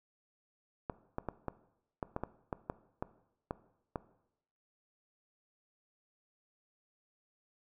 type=clicks; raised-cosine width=1 ms; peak=-21 dBFS; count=12; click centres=0.898 / 1.184 / 1.287 / 1.483 / 2.028 / 2.164 / 2.236 / 2.528 / 2.699 / 3.025 / 3.509 / 3.958 s; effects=noise-tail reverb RT60 0.8 s tail -17 dB re dry